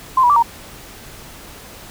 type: tone with pitch steps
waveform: sine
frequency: 1042 / 970 / 1163 / 933 Hz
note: C6 / B5 / D6 / A#5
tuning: -7 / -31 / -17 / +1 cents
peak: -9 dBFS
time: 0.17-0.426 s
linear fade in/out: 5 ms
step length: 64 ms
effects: pink hiss -38 dBFS RMS until 1.9 s